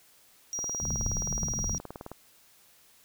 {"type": "tone", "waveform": "triangle", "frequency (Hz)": 5730, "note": "F8", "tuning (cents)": 44, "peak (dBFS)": -30, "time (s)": [0.53, 1.78], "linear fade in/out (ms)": 0}
{"type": "click train", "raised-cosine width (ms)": 1, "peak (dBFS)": -25, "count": 30, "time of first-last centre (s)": [0.59, 2.116], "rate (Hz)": 19}
{"type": "low-pass noise", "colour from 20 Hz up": "pink", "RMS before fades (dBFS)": -34, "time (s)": [0.81, 1.79], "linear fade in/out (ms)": 10, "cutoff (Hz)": 230, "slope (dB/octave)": 48}
{"effects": ["white hiss -60 dBFS RMS until 3.04 s"]}